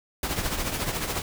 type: noise with tremolo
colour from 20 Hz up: pink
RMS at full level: -26 dBFS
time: 0.23-1.22 s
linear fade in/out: 2 ms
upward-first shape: triangle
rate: 14 Hz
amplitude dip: 65%
effects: none